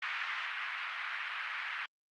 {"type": "band-pass noise", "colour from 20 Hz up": "white", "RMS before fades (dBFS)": -38, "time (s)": [0.02, 1.86], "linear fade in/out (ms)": 5, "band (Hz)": [1200, 2400], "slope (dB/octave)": 24, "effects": ["Opus 48 kbps"]}